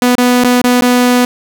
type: tone with dropouts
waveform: sawtooth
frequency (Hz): 246.9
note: B3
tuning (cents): 0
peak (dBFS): -3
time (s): 0.02-1.25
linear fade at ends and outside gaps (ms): 2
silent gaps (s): 0.153-0.18 / 0.438-0.445 / 0.617-0.641 / 0.81-0.821
effects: none